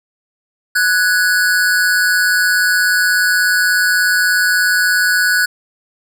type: tone pair together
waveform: square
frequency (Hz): 1480 / 1663.3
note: F#6 / G#6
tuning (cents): 0 / +2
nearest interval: major second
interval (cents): 202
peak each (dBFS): -13 / -18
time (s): 0.75-5.46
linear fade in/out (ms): 10
effects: none